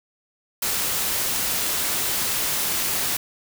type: noise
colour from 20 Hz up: white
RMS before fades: -24 dBFS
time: 0.62-3.17 s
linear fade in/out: 5 ms
effects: none